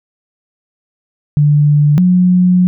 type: tone pair in turn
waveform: sine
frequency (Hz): 147.3 / 180.98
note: D3 / F#3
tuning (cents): +6 / -38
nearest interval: major third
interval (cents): 356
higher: second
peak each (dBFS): -6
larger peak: neither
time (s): 1.37-1.98 / 1.98-2.67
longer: second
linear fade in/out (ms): 0
effects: none